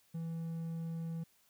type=tone; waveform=triangle; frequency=164.81 Hz; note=E3; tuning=in tune; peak=-35 dBFS; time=0.14-1.24 s; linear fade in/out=10 ms; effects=white hiss -70 dBFS RMS until 1.49 s